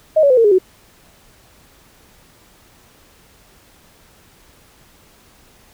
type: tone with pitch steps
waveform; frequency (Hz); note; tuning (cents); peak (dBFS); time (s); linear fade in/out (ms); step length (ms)
sine; 626 / 564.2 / 508.5 / 458.3 / 413 / 372.2; D#5 / C#5 / C5 / A#4 / G#4 / F#4; +10 / +30 / -50 / -29 / -10 / +10; -8; 0.16-0.586; 10; 71
effects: pink hiss -50 dBFS RMS until 5.73 s